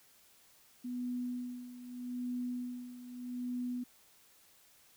sine tone with tremolo, 246.9 Hz, B3, in tune, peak -34 dBFS, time 0.84-3.84 s, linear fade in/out 10 ms, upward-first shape sine, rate 0.81 Hz, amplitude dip 75%, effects white hiss -64 dBFS RMS until 4.96 s

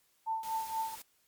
sine tone with tremolo, 891 Hz, A5, 22 cents sharp, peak -29 dBFS, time 0.26-0.96 s, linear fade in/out 20 ms, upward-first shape triangle, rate 4.2 Hz, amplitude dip 80%
white noise, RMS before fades -48 dBFS, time 0.43-1.02 s, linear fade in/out 2 ms
effects white hiss -71 dBFS RMS until 1.27 s + MP3 96 kbps

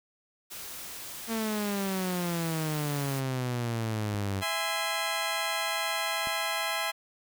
white noise, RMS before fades -41 dBFS, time 0.5-3.21 s, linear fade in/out 20 ms
sawtooth exponential sweep, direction down, 229 to 95.3 Hz, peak -25 dBFS, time 1.27-4.44 s, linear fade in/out 50 ms
clicks, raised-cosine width 3 ms, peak -30 dBFS, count 2, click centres 4.144 / 6.272 s
15% pulse chord, E augmented, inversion none, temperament just, 659.3 / 824.1 / 1030.1 Hz, E5 / G#5 / B#5, 0 / -14 / -27 cents, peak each -27 dBFS, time 4.41-6.92 s, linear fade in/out 20 ms
effects none

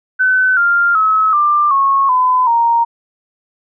sine tone with pitch steps, 1514 / 1396.4 / 1287.9 / 1187.9 / 1095.6 / 1010.5 / 932 Hz, F#6 / F6 / E6 / D6 / C#6 / B5 / A#5, +39 / -1 / -41 / +19 / -21 / +39 / -1 cents, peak -9 dBFS, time 0.19-2.85 s, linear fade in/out 20 ms, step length 380 ms, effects none

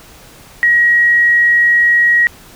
sine tone, 1900 Hz, A#6, 33 cents sharp, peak -7 dBFS, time 0.63-2.27 s, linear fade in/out 0 ms, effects pink hiss -40 dBFS RMS until 2.55 s

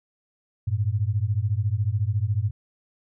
sine beating tone pair, 97.4 / 111.4 Hz, G2 / A2, -11 / +22 cents, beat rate 14 Hz, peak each -24 dBFS, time 0.67-2.51 s, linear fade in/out 10 ms, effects none

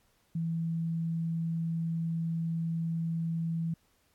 sine tone, 165 Hz, E3, 2 cents sharp, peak -29 dBFS, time 0.35-3.74 s, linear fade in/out 5 ms, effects pink hiss -70 dBFS RMS until 4.14 s + AAC 64 kbps

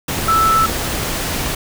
sine tone in noise, 1318.5 Hz, E6, in tune, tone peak -11 dBFS, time 0.28-0.66 s, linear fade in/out 5 ms, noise pink, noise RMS -21 dBFS, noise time 0.08-1.55 s, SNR +7 dB, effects none

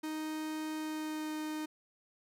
45% pulse tone with pitch glide, 311.1 to 308.4 Hz, D#4 to D#4, 0 to -15 cents, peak -36 dBFS, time 0.03-1.66 s, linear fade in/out 10 ms, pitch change -15 cents, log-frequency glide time 0.75-1.33 s, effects none

